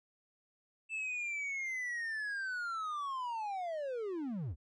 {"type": "linear sweep", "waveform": "triangle", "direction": "down", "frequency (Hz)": [2652, 58.9], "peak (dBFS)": -34, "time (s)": [0.89, 4.56], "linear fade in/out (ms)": 50, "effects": ["resampled to 22050 Hz"]}